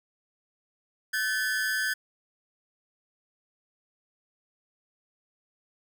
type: ring-modulated tone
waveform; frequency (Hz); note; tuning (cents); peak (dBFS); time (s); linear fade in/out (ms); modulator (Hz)
45% pulse; 1631; G#6; -32; -23; 1.13-1.94; 10; 111
effects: none

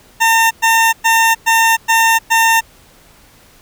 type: tone bursts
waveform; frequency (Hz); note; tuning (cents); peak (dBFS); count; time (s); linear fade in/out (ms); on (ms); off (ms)
20% pulse; 907; A#5; -48; -4; 6; 0.2-2.61; 20; 310; 110
effects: pink hiss -46 dBFS RMS until 3.61 s

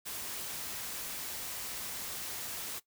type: noise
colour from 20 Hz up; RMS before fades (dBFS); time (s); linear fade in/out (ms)
white; -40; 0.05-2.8; 20
effects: noise-tail reverb RT60 0.1 s tail -17 dB re dry

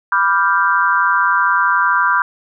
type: chord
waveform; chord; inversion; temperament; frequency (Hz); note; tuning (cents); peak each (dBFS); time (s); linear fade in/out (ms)
sine; G dominant seventh; first; equal; 987.8 / 1174.7 / 1396.9 / 1568; B5 / D6 / F6 / G6; 0 / 0 / 0 / 0; -17; 0.12-2.22; 2
effects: none

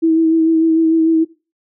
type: tone with vibrato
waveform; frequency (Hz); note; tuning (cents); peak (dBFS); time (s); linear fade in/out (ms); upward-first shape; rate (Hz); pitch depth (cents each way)
sine; 323.9; E4; -30; -9; 0.02-1.25; 20; sine; 6.7; 21
effects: noise-tail reverb RT60 0.3 s tail -18 dB re dry

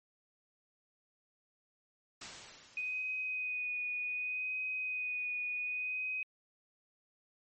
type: noise with exponential decay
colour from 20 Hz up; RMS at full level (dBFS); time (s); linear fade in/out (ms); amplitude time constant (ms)
white; -42; 2.21-3.59; 5; 300
type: tone with vibrato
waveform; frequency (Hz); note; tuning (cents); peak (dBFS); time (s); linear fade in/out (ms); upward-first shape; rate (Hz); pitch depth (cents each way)
sine; 2492; D#7; +2; -34; 2.77-6.23; 2; sine; 0.66; 18
effects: low-pass 7000 Hz 12 dB/octave + MP3 32 kbps

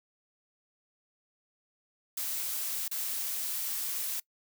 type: noise with dropouts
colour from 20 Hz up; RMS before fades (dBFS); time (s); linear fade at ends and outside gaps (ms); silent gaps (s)
blue; -34; 2.17-4.2; 5; 2.881-2.912
effects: noise-tail reverb RT60 0.1 s tail -23 dB re dry

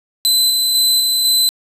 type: tone with tremolo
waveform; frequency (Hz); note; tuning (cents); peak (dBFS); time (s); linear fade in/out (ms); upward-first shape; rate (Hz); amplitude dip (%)
sawtooth; 4034; B7; +36; -8; 0.25-1.49; 0; square; 2; 25
effects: resampled to 32000 Hz + 7-bit

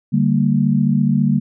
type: chord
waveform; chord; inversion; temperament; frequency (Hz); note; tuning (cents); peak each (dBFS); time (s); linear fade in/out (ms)
sine; G minor; second; equal with one note detuned; 146.83 / 196 / 230.7; D3 / G3 / Bb3; 0 / 0 / -18; -17; 0.12-1.4; 20
effects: none

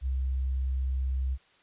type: tone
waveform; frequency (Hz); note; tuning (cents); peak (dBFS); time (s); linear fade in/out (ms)
sine; 65.41; C2; 0; -26; 0.01-1.38; 50
effects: white hiss -62 dBFS RMS until 1.62 s + resampled to 8000 Hz

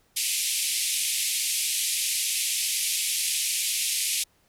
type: band-pass noise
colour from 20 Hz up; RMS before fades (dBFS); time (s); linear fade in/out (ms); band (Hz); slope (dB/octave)
white; -27; 0.16-4.24; 10; 2200 to 12000; 48
effects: pink hiss -65 dBFS RMS until 4.48 s

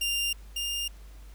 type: tone pair in turn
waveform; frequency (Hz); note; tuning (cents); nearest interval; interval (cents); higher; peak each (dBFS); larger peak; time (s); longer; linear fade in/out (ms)
sawtooth; 2794 / 2808; F7 / F7; 0 / +9; unison; 9; second; -23 / -26; first; 0.01-0.33 / 0.56-0.88; neither; 5
effects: added 50 Hz sine -44 dBFS peak until 1.34 s + pink hiss -58 dBFS RMS until 1.34 s

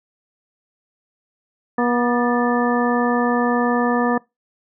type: harmonic tone with a mistuned harmonic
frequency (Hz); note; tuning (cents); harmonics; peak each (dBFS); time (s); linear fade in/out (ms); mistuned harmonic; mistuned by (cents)
241.4; B3; -39; 1 / 2 / 3 / 4 / 5 / 7; -19 / -22 / -24 / -25 / -26 / -27; 1.78-4.18; 5; 7; +63
effects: noise-tail reverb RT60 0.2 s tail -23 dB re dry

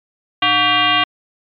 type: tone with frequency modulation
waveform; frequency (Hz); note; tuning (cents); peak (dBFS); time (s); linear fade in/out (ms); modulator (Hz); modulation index
sine; 1975.5; B6; 0; -11; 0.42-1.04; 5; 418; 3.2
effects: MP3 96 kbps

